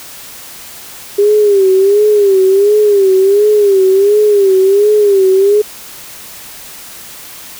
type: tone with vibrato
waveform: sine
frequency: 400 Hz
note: G4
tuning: 35 cents sharp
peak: -5 dBFS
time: 1.18-5.62 s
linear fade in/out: 10 ms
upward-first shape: sine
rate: 1.4 Hz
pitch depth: 100 cents each way
effects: white hiss -31 dBFS RMS until 7.59 s